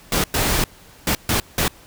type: noise bursts at uneven times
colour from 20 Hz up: pink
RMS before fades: -19 dBFS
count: 5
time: 0.12-0.24 / 0.34-0.64 / 1.07-1.15 / 1.29-1.4 / 1.58-1.68 s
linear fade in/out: 2 ms
effects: pink hiss -47 dBFS RMS until 1.86 s